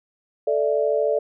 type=chord; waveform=sine; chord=A suspended fourth; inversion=none; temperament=just; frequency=440 / 586.7 / 660 Hz; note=A4 / D5 / E5; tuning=0 / -2 / +2 cents; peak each=-22 / -21 / -26 dBFS; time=0.47-1.19 s; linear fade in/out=5 ms; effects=none